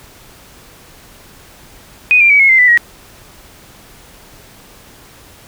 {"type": "tone with pitch steps", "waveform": "sine", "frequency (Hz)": [2489, 2379, 2275, 2174, 2079, 1987, 1899.4], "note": ["D#7", "D7", "C#7", "C#7", "C7", "B6", "A#6"], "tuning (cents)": [0, 22, 44, -34, -12, 10, 32], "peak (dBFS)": -5, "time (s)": [2.11, 2.775], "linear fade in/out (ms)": 0, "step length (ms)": 95, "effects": ["pink hiss -41 dBFS RMS until 5.47 s"]}